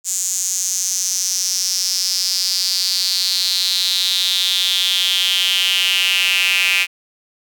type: tone with high-pass filter sweep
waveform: square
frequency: 92.5 Hz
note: F#2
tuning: in tune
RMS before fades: -18 dBFS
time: 0.04-6.87 s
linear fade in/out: 50 ms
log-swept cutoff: 7100 to 2500 Hz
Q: 5.7
effects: none